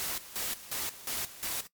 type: noise with tremolo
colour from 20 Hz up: white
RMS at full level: -34 dBFS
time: 0-1.67 s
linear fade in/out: 0 ms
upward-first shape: square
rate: 2.8 Hz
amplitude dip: 80%
effects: noise-tail reverb RT60 0.1 s tail -18 dB re dry + MP3 96 kbps